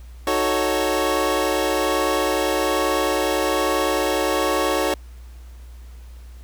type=chord; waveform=25% pulse; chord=D# half-diminished seventh; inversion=none; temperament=equal; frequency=311.1 / 370 / 440 / 554.4 Hz; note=D#4 / F#4 / A4 / C#5; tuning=0 / 0 / 0 / 0 cents; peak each=-22 / -21 / -22 / -19 dBFS; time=0.27-4.94 s; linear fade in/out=2 ms; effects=added 60 Hz sine -37 dBFS peak until 6.43 s + pink hiss -54 dBFS RMS until 6.43 s